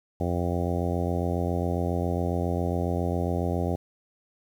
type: harmonic tone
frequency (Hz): 87.31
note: F2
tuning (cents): 0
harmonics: 1 / 2 / 3 / 4 / 5 / 6 / 7 / 8 / 9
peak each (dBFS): -28 / -31 / -33 / -34 / -35 / -36 / -36 / -37 / -38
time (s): 0.2-3.76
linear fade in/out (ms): 5
effects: 9-bit